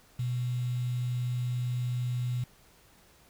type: tone with quantisation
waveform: sine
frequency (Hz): 123.47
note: B2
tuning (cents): 0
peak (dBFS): -28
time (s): 0.19-2.44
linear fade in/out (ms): 5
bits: 8
effects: pink hiss -60 dBFS RMS until 3.29 s